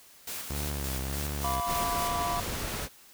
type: noise with tremolo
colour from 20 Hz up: white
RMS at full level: -37 dBFS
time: 0.27-2.08 s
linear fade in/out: 5 ms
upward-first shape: square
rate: 3.5 Hz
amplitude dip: 35%
type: tone with vibrato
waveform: sawtooth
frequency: 69.3 Hz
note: C#2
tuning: in tune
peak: -28 dBFS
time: 0.5-1.61 s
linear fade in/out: 5 ms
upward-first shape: sine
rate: 1.6 Hz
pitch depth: 100 cents each way
type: chord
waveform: triangle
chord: B diminished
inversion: second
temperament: equal with one note detuned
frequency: 698.5 / 987.8 / 1158.5 Hz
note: F5 / B5 / D6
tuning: 0 / 0 / -24 cents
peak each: -31 / -31 / -33 dBFS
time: 1.44-2.4 s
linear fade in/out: 2 ms
type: noise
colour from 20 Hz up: pink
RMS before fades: -34 dBFS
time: 1.65-2.89 s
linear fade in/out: 50 ms
effects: white hiss -55 dBFS RMS until 3.13 s